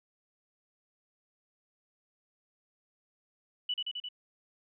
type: tone with echo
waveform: sine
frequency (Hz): 2960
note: F#7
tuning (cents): 0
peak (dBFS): -29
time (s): 3.69-3.74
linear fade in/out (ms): 5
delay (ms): 87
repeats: 4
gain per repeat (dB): -2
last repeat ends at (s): 4.088
effects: none